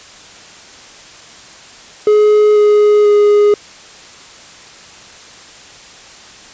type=tone with pitch steps; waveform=triangle; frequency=421.9 / 418 / 414.2 Hz; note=G#4 / G#4 / G#4; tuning=+27 / +11 / -5 cents; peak=-4 dBFS; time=2.07-3.54 s; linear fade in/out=2 ms; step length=490 ms; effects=white hiss -37 dBFS RMS until 6.53 s + resampled to 16000 Hz